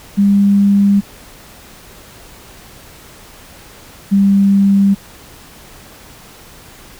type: tone pair in turn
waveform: sine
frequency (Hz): 200.4 / 197.87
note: G3 / G3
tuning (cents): +38 / +16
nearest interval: unison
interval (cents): 22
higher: first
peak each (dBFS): -7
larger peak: neither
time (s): 0.17-1.01 / 4.11-4.95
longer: neither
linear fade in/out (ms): 20
effects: pink hiss -39 dBFS RMS until 6.99 s